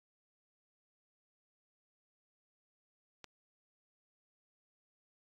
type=click; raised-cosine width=0.2 ms; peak=-30 dBFS; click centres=3.243 s; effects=AAC 48 kbps